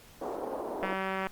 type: band-pass noise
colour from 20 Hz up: pink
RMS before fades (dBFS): -36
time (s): 0.21-0.94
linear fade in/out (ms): 10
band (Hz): 320 to 910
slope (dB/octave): 24
type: click train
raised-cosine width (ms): 0.5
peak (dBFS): -18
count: 85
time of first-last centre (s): 0.83-1.27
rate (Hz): 191
effects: pink hiss -55 dBFS RMS until 1.31 s + Opus 48 kbps